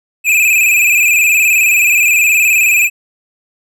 square tone with vibrato, 2489 Hz, D#7, in tune, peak -8 dBFS, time 0.24-2.9 s, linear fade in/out 50 ms, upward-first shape square, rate 19 Hz, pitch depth 60 cents each way, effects none

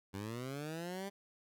15% pulse linear sweep, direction up, 94 to 201.1 Hz, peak -34 dBFS, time 0.13-1.1 s, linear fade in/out 20 ms, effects none

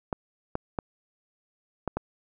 clicks, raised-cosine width 1 ms, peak -14 dBFS, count 5, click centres 0.128 / 0.554 / 0.788 / 1.877 / 1.97 s, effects none

